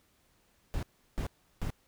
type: noise bursts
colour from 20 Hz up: brown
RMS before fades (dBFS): -33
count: 3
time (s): 0.74-1.704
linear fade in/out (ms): 0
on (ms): 88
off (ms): 350
effects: pink hiss -69 dBFS RMS until 1.87 s